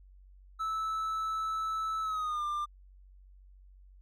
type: tone with pitch glide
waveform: triangle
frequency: 1309 to 1193.4 Hz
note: E6 to D6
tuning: -13 to +27 cents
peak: -29 dBFS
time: 0.59-2.66 s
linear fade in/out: 20 ms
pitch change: -160 cents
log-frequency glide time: 2.02-2.44 s
effects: added 47 Hz sine -53 dBFS peak until 4.01 s